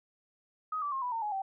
sine tone with pitch steps, 1258 / 1160.3 / 1070.1 / 987 / 910.3 / 839.6 / 774.4 Hz, D#6 / D6 / C6 / B5 / A#5 / G#5 / G5, +19 / -21 / +39 / -1 / -41 / +19 / -21 cents, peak -31 dBFS, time 0.72-1.42 s, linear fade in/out 5 ms, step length 100 ms, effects none

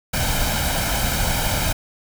pink noise with comb filter, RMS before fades -21 dBFS, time 0.13-1.73 s, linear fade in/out 10 ms, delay 1.3 ms, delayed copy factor +0.65, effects none

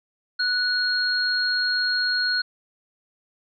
sine tone pair together, 1478 / 4266 Hz, F#6 / C8, -2 / +33 cents, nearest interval octave + tritone, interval 1835 cents, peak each -23 dBFS, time 0.39-2.42 s, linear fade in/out 10 ms, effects none

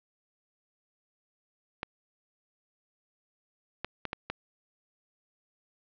clicks, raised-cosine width 0.3 ms, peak -16 dBFS, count 5, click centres 1.831 / 3.846 / 4.053 / 4.131 / 4.3 s, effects low-pass 4000 Hz 12 dB/octave

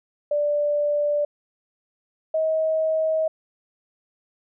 sine tone pair in turn, 587.3 / 634.7 Hz, D5 / D#5, 0 / +34 cents, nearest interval minor second, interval 134 cents, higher second, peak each -19 dBFS, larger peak neither, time 0.31-1.25 / 2.34-3.28 s, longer neither, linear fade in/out 5 ms, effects none

